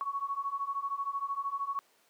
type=beating tone pair; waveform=sine; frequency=1106 / 1119 Hz; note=C#6 / C#6; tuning=-4 / +16 cents; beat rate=13 Hz; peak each=-36 / -34 dBFS; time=0.01-1.79 s; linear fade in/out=0 ms; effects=pink hiss -66 dBFS RMS until 2.09 s + high-pass 400 Hz 12 dB/octave